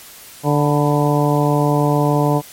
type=harmonic tone with a mistuned harmonic; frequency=146.83 Hz; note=D3; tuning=in tune; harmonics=1 / 2 / 3 / 4 / 5 / 6 / 7; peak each=-16 / -19 / -21 / -22 / -23 / -24 / -24 dBFS; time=0.43-2.42 s; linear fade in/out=50 ms; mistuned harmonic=7; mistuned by=-55 cents; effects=white hiss -39 dBFS RMS until 2.52 s + MP3 64 kbps

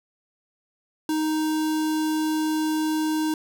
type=tone with notch filter; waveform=square; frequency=311.6 Hz; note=D#4; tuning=3 cents sharp; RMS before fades=-24 dBFS; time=1.09-3.34 s; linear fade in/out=2 ms; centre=2100 Hz; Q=1.9; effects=10-bit

